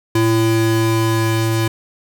square tone pair together, 112.29 / 336.5 Hz, A2 / E4, +36 / +36 cents, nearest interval octave + perfect fifth, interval 1900 cents, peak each -17 dBFS, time 0.15-1.68 s, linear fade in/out 5 ms, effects none

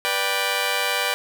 10% pulse chord, G major, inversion first, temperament just, 490 / 588 / 784 Hz, B4 / D5 / G5, -14 / +2 / 0 cents, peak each -18 dBFS, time 0.05-1.14 s, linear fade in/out 0 ms, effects none

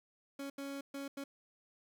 30% pulse tone bursts at uneven times, 277.7 Hz, C#4, 3 cents sharp, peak -38 dBFS, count 4, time 0.39-0.5 / 0.58-0.81 / 0.94-1.08 / 1.17-1.24 s, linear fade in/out 5 ms, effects none

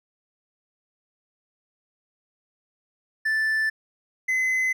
triangle tone pair in turn, 1760 / 2038 Hz, A6 / C7, 0 / -46 cents, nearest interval minor third, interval 254 cents, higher second, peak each -19 dBFS, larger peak neither, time 3.25-3.7 / 4.28-4.73 s, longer neither, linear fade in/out 10 ms, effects none

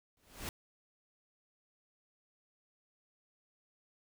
pink noise with exponential growth, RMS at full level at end -37 dBFS, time 0.17-0.49 s, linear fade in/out 1 ms, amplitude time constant 68 ms, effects none

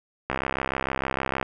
click train, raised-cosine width 0.5 ms, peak -10 dBFS, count 76, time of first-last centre 0.3-1.428 s, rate 66.5 Hz, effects none

